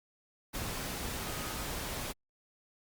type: tone in noise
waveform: sine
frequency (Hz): 1254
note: D#6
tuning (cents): +13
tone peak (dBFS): -49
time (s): 1.2-1.67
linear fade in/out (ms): 20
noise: pink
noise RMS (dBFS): -38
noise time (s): 0.53-2.13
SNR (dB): -14
effects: Opus 48 kbps